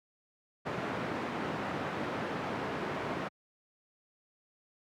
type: band-pass noise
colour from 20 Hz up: pink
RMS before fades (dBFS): -36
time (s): 0.65-3.29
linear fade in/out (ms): 20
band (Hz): 160 to 1800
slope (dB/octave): 12
effects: high-pass 80 Hz 12 dB/octave